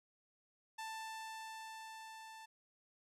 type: tone with level ramp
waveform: sawtooth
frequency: 885 Hz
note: A5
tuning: 10 cents sharp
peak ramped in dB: -39 to -48 dBFS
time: 0.78-2.46 s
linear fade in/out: 10 ms
effects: low-pass 11000 Hz 12 dB/octave